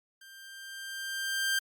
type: tone with level ramp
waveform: sawtooth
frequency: 1575 Hz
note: G6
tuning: 8 cents sharp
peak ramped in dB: -47 to -22 dBFS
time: 0.21-1.59 s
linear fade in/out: 5 ms
effects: Opus 48 kbps